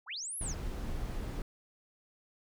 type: linear two-way sweep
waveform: sine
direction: up then down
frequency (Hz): 659.3 to 11360 to 4520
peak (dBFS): -37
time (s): 0.06-0.55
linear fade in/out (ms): 50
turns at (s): 0.38
type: noise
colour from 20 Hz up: brown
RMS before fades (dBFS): -37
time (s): 0.41-1.42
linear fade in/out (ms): 2
effects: none